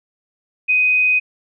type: tone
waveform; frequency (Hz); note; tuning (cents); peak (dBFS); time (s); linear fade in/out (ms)
sine; 2503; D#7; +10; -12; 0.68-1.2; 20
effects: none